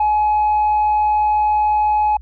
sine tone, 846 Hz, G#5, 32 cents sharp, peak -11 dBFS, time 0-2.17 s, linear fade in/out 5 ms, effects tanh soft clip ceiling -11 dBFS + added 60 Hz sine -34 dBFS peak until 2.21 s

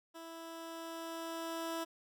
15% pulse tone with level ramp, 329.6 Hz, E4, in tune, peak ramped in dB -41 to -30 dBFS, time 0.14-1.85 s, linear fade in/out 20 ms, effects none

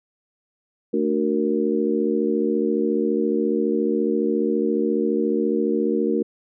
harmonic tone with a mistuned harmonic, 74.5 Hz, D2, 25 cents sharp, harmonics 3 / 4 / 5 / 6, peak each -24 / -24 / -24 / -24 dBFS, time 0.93-6.23 s, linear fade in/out 10 ms, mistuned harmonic 6, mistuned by +68 cents, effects none

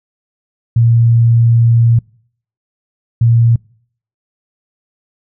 sine tone bursts at uneven times, 116.54 Hz, A#2, in tune, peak -6 dBFS, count 2, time 0.76-1.99 / 3.21-3.56 s, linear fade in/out 5 ms, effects noise-tail reverb RT60 0.6 s tail -26 dB re dry

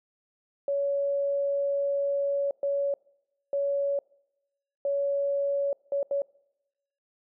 sine tone bursts at uneven times, 562 Hz, C#5, 24 cents sharp, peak -24 dBFS, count 6, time 0.68-2.51 / 2.63-2.94 / 3.53-3.99 / 4.85-5.73 / 5.92-6.03 / 6.11-6.22 s, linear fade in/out 2 ms, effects noise-tail reverb RT60 0.9 s tail -25 dB re dry

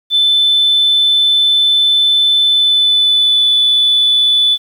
sine tone with pitch glide, 3520 to 3478 Hz, A7 to A7, 0 to -21 cents, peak -7 dBFS, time 0.1-4.58 s, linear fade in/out 50 ms, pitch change -21 cents, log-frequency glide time 2.42-3.49 s, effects tanh soft clip ceiling -3 dBFS + 7-bit

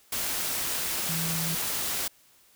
sine tone in noise, 163.9 Hz, E3, 10 cents flat, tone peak -31 dBFS, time 1.09-1.55 s, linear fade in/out 5 ms, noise white, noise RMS -30 dBFS, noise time 0.12-2.08 s, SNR -4 dB, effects white hiss -60 dBFS RMS until 2.55 s

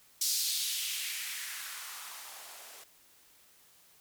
violet noise with band-pass filter sweep, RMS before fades -37 dBFS, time 0.21-2.84 s, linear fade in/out 5 ms, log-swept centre 5200 to 510 Hz, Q 1.9, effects white hiss -62 dBFS RMS until 4 s

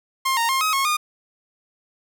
sawtooth tone with pitch steps, 1061 / 926 / 1065 / 1267 / 1089 / 1220 Hz, C6 / A#5 / C6 / D#6 / C#6 / D#6, +24 / -12 / +30 / +31 / -31 / -34 cents, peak -15 dBFS, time 0.25-0.97 s, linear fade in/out 10 ms, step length 120 ms, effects none

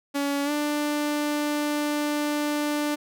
sawtooth tone with pitch glide, 282.5 to 295.7 Hz, C#4 to D4, +33 to +12 cents, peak -20 dBFS, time 0.14-2.96 s, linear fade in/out 20 ms, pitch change +79 cents, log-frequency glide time 0.44-0.51 s, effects none

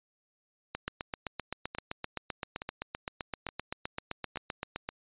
two click trains, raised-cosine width 0.3 ms, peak -18 / -21 dBFS, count 33 / 5, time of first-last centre 0.75-4.89 / 0.88-4.358 s, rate 7.73 / 1.15 Hz, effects resampled to 8000 Hz

